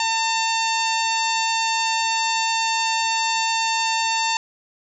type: harmonic tone with a mistuned harmonic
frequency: 901 Hz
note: A5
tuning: 41 cents sharp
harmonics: 1 / 2 / 3 / 4 / 5 / 6 / 7 / 8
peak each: -22 / -30 / -26 / -30 / -28 / -35 / -34 / -31 dBFS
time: 0-4.37 s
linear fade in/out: 2 ms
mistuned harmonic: 6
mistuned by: +20 cents
effects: none